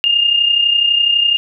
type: tone pair together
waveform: sine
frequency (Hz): 2793 / 2825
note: F7 / F7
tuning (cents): -1 / +19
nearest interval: unison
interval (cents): 20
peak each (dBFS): -18 / -11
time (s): 0.04-1.37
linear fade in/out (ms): 0
effects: none